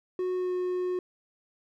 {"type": "tone with pitch glide", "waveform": "triangle", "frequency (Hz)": [366.4, 363], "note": ["F#4", "F#4"], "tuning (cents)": [-17, -33], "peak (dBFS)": -25, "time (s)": [0.19, 0.99], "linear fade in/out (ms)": 2, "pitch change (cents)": -16, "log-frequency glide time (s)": [0.35, 0.53], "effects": []}